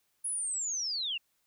sine linear sweep, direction down, 10548 to 2637 Hz, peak -31 dBFS, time 0.24-1.18 s, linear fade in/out 10 ms, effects white hiss -75 dBFS RMS until 1.46 s

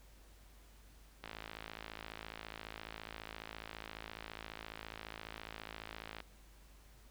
click train, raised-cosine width 0.3 ms, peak -28 dBFS, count 272, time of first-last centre 1.24-6.203 s, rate 54.6 Hz, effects added 50 Hz sine -59 dBFS peak until 7.1 s + pink hiss -65 dBFS RMS until 7.1 s

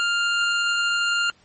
25% pulse tone, 1400 Hz, F6, 4 cents sharp, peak -16 dBFS, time 0-1.3 s, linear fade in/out 0 ms, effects pink hiss -58 dBFS RMS until 1.44 s + MP3 32 kbps

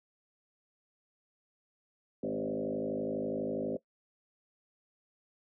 sine tone with frequency modulation, 392 Hz, G4, in tune, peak -31 dBFS, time 2.23-3.77 s, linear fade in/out 5 ms, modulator 52.2 Hz, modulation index 3.8, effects noise-tail reverb RT60 0.1 s tail -19 dB re dry

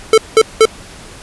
square tone bursts, 441.8 Hz, A4, 7 cents sharp, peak -4 dBFS, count 3, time 0.13-0.654 s, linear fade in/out 2 ms, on 48 ms, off 190 ms, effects pink hiss -35 dBFS RMS until 1.22 s + resampled to 24000 Hz

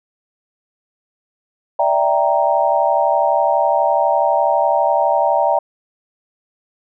sine chord, E half-diminished seventh, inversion third, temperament equal, 587.3 / 659.3 / 784 / 932.3 Hz, D5 / E5 / G5 / Bb5, 0 / 0 / 0 / 0 cents, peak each -18 dBFS, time 1.79-5.59 s, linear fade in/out 5 ms, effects none

